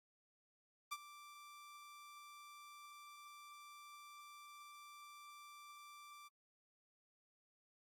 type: tone with ADSR envelope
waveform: sawtooth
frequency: 1174.7 Hz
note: D6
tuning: in tune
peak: -36 dBFS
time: 0.91-6.29 s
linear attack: 14 ms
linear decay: 43 ms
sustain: -16 dB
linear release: 21 ms
effects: AAC 64 kbps